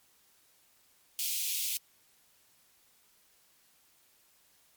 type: high-pass noise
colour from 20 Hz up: white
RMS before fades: -33 dBFS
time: 1.19-1.77 s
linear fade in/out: 0 ms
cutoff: 2400 Hz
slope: 48 dB/octave
effects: white hiss -66 dBFS RMS until 4.76 s + MP3 96 kbps